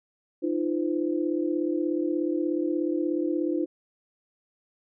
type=tone cluster; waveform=sine; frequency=305.8 / 342.5 / 512 Hz; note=D#4 / F4 / C5; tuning=-30 / -34 / -38 cents; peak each=-27 / -27 / -34 dBFS; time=0.42-3.66 s; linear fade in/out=20 ms; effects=none